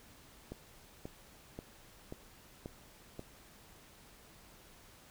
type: click train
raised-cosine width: 2 ms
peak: -29 dBFS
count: 6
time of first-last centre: 0.52-3.194 s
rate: 1.87 Hz
effects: pink hiss -59 dBFS RMS until 5.1 s